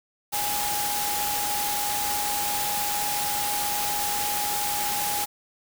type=tone in noise; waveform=sine; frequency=826 Hz; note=G#5; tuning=10 cents flat; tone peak=-29 dBFS; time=0.32-5.26 s; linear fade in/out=20 ms; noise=white; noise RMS=-28 dBFS; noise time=0.32-5.26 s; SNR=-4 dB; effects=none